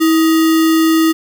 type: tone with sample-and-hold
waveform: sine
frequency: 323 Hz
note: E4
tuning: 35 cents flat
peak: -8 dBFS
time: 0-1.13 s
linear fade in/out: 20 ms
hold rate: 1575 Hz
effects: none